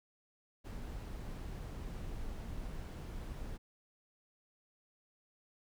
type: noise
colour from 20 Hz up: brown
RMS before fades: -43 dBFS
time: 0.64-3.58 s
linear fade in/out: 20 ms
effects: none